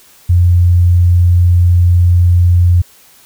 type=tone; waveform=sine; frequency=88 Hz; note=F2; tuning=14 cents sharp; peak=-5 dBFS; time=0.29-2.82 s; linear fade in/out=10 ms; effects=white hiss -44 dBFS RMS until 3.25 s